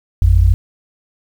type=tone pair together; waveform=sine; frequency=53.4 / 87.31 Hz; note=G#1 / F2; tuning=+49 / 0 cents; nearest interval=major sixth; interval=851 cents; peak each=-10 dBFS; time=0.22-0.54 s; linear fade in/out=0 ms; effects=7-bit